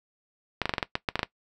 clicks, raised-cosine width 0.3 ms, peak -9 dBFS, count 11, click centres 0.617 / 0.656 / 0.694 / 0.738 / 0.782 / 0.828 / 0.954 / 1.088 / 1.156 / 1.193 / 1.231 s, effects noise-tail reverb RT60 0.1 s tail -18 dB re dry

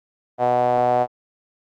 sawtooth tone with band-pass filter, 123.2 Hz, B2, 4 cents flat, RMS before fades -18 dBFS, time 0.38-1.07 s, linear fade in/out 50 ms, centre 690 Hz, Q 9, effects Opus 32 kbps

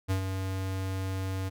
square tone with ADSR envelope, 95.1 Hz, F#2, 48 cents sharp, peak -25 dBFS, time 0.08-1.5 s, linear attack 28 ms, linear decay 100 ms, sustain -6 dB, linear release 22 ms, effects none

